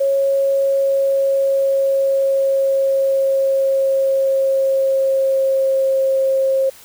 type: tone with pitch glide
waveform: sine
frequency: 549 to 535.2 Hz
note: C#5 to C5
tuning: -17 to +39 cents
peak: -13 dBFS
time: 0-6.7 s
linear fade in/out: 10 ms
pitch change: -44 cents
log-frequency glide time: 0.12-6.06 s
effects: white hiss -43 dBFS RMS until 6.84 s